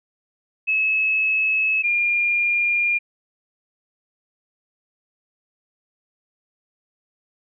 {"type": "tone pair in turn", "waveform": "sine", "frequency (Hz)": [2587, 2409], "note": ["E7", "D7"], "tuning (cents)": [-33, 43], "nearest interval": "minor second", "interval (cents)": 124, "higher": "first", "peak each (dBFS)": -17, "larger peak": "neither", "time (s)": [[0.67, 1.83], [1.83, 2.99]], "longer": "neither", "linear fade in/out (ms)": 20, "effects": []}